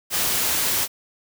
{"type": "noise", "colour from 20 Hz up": "white", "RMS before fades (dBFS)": -22, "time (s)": [0.1, 0.88], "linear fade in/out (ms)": 50, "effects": []}